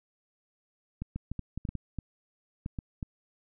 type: clicks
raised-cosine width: 5 ms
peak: -22 dBFS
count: 12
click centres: 1.02 / 1.16 / 1.316 / 1.393 / 1.576 / 1.652 / 1.69 / 1.753 / 1.987 / 2.661 / 2.788 / 3.028 s
effects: none